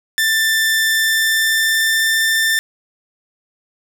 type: tone with pitch glide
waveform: sawtooth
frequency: 1776 to 1786.3 Hz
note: A6 to A6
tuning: +16 to +26 cents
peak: -10 dBFS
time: 0.18-2.59 s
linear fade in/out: 0 ms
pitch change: +10 cents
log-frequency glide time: 0.86-2.15 s
effects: none